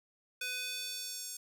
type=tone with high-pass filter sweep; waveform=square; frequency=500 Hz; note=B4; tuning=21 cents sharp; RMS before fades=-40 dBFS; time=0.41-1.37 s; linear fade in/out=5 ms; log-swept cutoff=2100 to 7000 Hz; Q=1.6; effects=11-bit